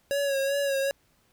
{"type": "tone with vibrato", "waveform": "square", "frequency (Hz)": 554.4, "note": "C#5", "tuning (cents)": 0, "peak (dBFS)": -25, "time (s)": [0.11, 0.91], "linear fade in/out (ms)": 0, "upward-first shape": "sine", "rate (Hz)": 2.6, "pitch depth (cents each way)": 40, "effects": ["pink hiss -66 dBFS RMS until 1.32 s"]}